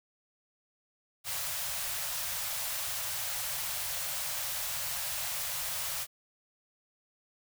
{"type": "band-stop noise", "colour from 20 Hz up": "white", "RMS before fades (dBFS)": -35, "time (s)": [1.24, 6.07], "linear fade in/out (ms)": 50, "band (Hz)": [160, 520], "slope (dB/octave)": 96, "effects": []}